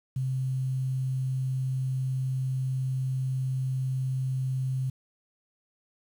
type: tone with quantisation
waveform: sine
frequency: 130.81 Hz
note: C3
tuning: in tune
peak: -26 dBFS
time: 0.16-4.9 s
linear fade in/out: 5 ms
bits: 9
effects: none